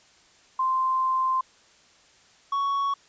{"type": "tone pair in turn", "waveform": ["sine", "triangle"], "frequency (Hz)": [1043, 1114.4], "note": ["C6", "C#6"], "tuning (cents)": [-6, 9], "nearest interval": "minor second", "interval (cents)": 115, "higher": "second", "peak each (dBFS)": -21, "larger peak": "neither", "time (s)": [[0.59, 1.41], [2.52, 2.94]], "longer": "first", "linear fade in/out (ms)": 5, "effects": ["white hiss -57 dBFS RMS until 3.08 s", "resampled to 16000 Hz"]}